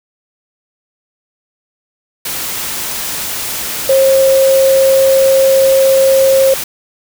sine tone in noise, 536 Hz, C5, 42 cents sharp, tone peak -6 dBFS, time 3.89-6.54 s, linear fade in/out 5 ms, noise white, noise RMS -20 dBFS, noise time 2.25-6.64 s, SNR +11 dB, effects none

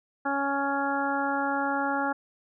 harmonic tone, 278.5 Hz, C#4, 8 cents sharp, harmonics 1 / 2 / 3 / 4 / 5 / 6, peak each -31 / -34 / -29 / -36 / -31 / -36 dBFS, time 0.25-2.13 s, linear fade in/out 10 ms, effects none

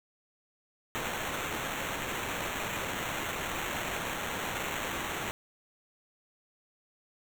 blue noise with sample-and-hold, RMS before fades -35 dBFS, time 0.95-5.31 s, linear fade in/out 0 ms, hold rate 4900 Hz, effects none

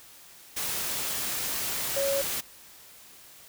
sine tone in noise, 554.4 Hz, C#5, in tune, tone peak -25 dBFS, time 1.96-2.22 s, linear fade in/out 10 ms, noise white, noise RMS -31 dBFS, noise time 0.56-2.41 s, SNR +3 dB, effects white hiss -51 dBFS RMS until 3.48 s

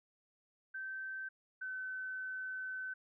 sine tone pair in turn, 1548 / 1521.4 Hz, G6 / F#6, -22 / +48 cents, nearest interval unison, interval 30 cents, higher first, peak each -40 / -39 dBFS, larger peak second, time 0.74-1.29 / 1.61-2.94 s, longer second, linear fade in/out 10 ms, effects none

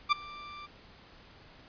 sawtooth tone with ADSR envelope, 1179 Hz, D6, 6 cents sharp, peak -16 dBFS, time 0.09-0.67 s, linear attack 30 ms, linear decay 12 ms, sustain -23 dB, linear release 19 ms, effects pink hiss -55 dBFS RMS until 1.68 s + resampled to 11025 Hz

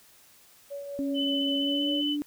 sine tone with tremolo, 565 Hz, C#5, 33 cents sharp, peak -33 dBFS, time 0.7-2.02 s, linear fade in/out 20 ms, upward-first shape triangle, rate 5.1 Hz, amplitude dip 40%
sine tone with pitch glide, 277.2 to 292.8 Hz, C#4 to D4, 0 to -5 cents, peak -27 dBFS, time 0.99-2.22 s, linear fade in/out 0 ms, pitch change +95 cents, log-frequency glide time 1.57-1.92 s
sine tone with vibrato, 3010 Hz, F#7, 29 cents sharp, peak -28 dBFS, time 1.14-2.17 s, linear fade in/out 50 ms, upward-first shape sine, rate 15 Hz, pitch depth 12 cents each way
effects white hiss -57 dBFS RMS until 2.26 s

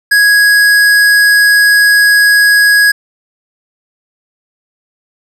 sine tone with hard clipping, 1661.2 Hz, G#6, in tune, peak -6 dBFS, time 0.11-2.92 s, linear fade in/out 10 ms, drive 15 dB, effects none

